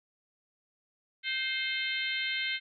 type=harmonic tone with a mistuned harmonic; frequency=520 Hz; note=C5; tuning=11 cents flat; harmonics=3 / 4 / 5 / 6 / 7 / 8; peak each=-38 / -33 / -41 / -36 / -39 / -42 dBFS; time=1.23-2.6 s; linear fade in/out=50 ms; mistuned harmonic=4; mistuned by=+26 cents; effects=none